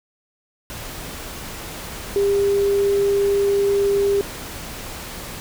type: tone in noise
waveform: sine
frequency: 400 Hz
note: G4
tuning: 35 cents sharp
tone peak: -15 dBFS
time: 2.16-4.21 s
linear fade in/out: 0 ms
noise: pink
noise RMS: -33 dBFS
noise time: 0.7-5.4 s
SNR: +15 dB
effects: none